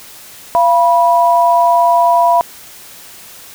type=tone pair together; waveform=sine; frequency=687 / 976.9 Hz; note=F5 / B5; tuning=-29 / -19 cents; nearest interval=tritone; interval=610 cents; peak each=-10 / -10 dBFS; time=0.55-2.41 s; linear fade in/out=0 ms; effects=white hiss -36 dBFS RMS until 3.54 s